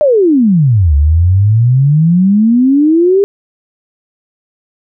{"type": "exponential two-way sweep", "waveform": "sine", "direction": "down then up", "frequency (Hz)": [622.3, 69.8, 408.2], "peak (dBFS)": -5, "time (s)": [0.01, 3.24], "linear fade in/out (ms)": 0, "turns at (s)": 0.95, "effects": []}